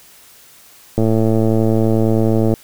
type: click train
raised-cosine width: 2 ms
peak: -3 dBFS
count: 174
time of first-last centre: 0.98-2.539 s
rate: 111 Hz
effects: white hiss -45 dBFS RMS until 2.63 s